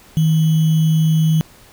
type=tone with sample-and-hold; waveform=sine; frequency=158.7 Hz; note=D#3; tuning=35 cents sharp; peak=-11 dBFS; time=0.17-1.41 s; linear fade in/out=0 ms; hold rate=3150 Hz; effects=pink hiss -46 dBFS RMS until 1.72 s